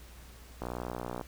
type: click train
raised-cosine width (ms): 1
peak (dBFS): -22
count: 37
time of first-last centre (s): 0.62-1.212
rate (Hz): 60.8
effects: added 60 Hz sine -50 dBFS peak until 1.27 s + pink hiss -55 dBFS RMS until 1.27 s